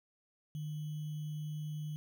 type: tone with sample-and-hold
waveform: sine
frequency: 151.7 Hz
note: D#3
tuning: 44 cents flat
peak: -37 dBFS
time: 0.55-1.96 s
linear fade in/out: 0 ms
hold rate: 3150 Hz
effects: none